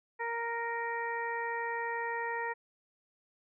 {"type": "harmonic tone", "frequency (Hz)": 465.8, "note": "A#4", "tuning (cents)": -1, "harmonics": [1, 2, 3, 4, 5], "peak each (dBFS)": [-39, -36, -46, -37, -47], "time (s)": [0.19, 2.54], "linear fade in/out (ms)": 20, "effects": []}